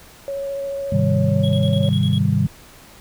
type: tone with vibrato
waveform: sine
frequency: 554.4 Hz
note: C#5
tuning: in tune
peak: -23 dBFS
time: 0.28-1.89 s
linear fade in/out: 0 ms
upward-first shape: triangle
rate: 14 Hz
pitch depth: 14 cents each way
type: chord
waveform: sine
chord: Ab major seventh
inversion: none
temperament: equal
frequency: 103.83 / 130.81 / 155.56 / 196 Hz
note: Ab2 / C3 / Eb3 / G3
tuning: 0 / 0 / 0 / 0 cents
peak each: -20 dBFS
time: 0.92-2.47 s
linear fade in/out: 5 ms
type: tone with tremolo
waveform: triangle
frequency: 3321 Hz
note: G#7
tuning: 1 cent flat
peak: -26 dBFS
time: 1.43-2.19 s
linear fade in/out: 10 ms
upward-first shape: square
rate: 10 Hz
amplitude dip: 70%
effects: tanh soft clip ceiling -3 dBFS + pink hiss -45 dBFS RMS until 3 s